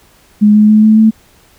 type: tone with pitch steps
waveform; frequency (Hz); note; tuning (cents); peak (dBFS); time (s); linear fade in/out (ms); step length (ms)
sine; 209.3 / 211.9 / 214.4 / 217.1 / 219.7; G#3 / G#3 / A3 / A3 / A3; +14 / +35 / -45 / -23 / -2; -3; 0.41-1.11; 20; 140
effects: pink hiss -47 dBFS RMS until 1.58 s